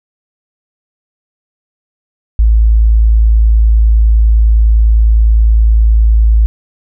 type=tone; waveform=sine; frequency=54.9 Hz; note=A1; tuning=3 cents flat; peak=-4 dBFS; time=2.39-6.46 s; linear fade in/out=0 ms; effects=none